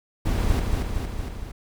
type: noise with echo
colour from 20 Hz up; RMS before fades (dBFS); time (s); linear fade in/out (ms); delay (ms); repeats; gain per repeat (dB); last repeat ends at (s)
brown; -22; 0.25-0.6; 10; 230; 4; -3; 1.52
effects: none